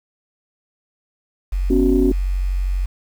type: tone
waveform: sine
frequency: 46.25 Hz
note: F#1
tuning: in tune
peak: -17 dBFS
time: 1.52-2.86 s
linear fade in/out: 10 ms
type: chord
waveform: sine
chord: B suspended second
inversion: none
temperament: just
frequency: 246.9 / 277.8 / 370.4 Hz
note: B3 / C#4 / F#4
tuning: 0 / +4 / +2 cents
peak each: -19 / -16 / -17 dBFS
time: 1.7-2.12 s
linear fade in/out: 5 ms
effects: tanh soft clip ceiling -4 dBFS + 7-bit